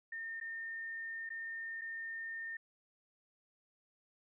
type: tone with dropouts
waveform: sine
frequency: 1819 Hz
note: A#6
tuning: 43 cents flat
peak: -40 dBFS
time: 0.12-2.57 s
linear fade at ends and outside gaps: 5 ms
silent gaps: 0.401-0.411 / 1.292-1.302 / 1.812-1.816 s
effects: none